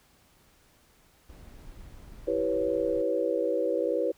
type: noise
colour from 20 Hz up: brown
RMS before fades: -47 dBFS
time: 1.29-3.02 s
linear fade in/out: 5 ms
type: chord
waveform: sine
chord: C# half-diminished seventh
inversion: first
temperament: equal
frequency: 329.6 / 392 / 493.9 / 554.4 Hz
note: E4 / G4 / B4 / C#5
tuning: 0 / 0 / 0 / 0 cents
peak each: -32 / -32 / -28 / -30 dBFS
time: 2.27-4.12 s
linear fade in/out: 10 ms
effects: pink hiss -62 dBFS RMS until 4.17 s